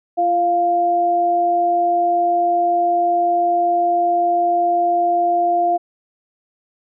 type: tone pair together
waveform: sine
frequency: 344.3 / 699 Hz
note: F4 / F5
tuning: -25 / +1 cents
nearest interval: octave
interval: 1226 cents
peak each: -23 / -14 dBFS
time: 0.17-5.78 s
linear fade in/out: 20 ms
effects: none